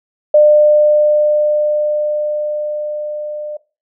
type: tone with level ramp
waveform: sine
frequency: 600 Hz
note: D5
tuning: 37 cents sharp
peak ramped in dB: -4 to -22 dBFS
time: 0.34-3.57 s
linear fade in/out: 5 ms
effects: noise-tail reverb RT60 0.3 s tail -19 dB re dry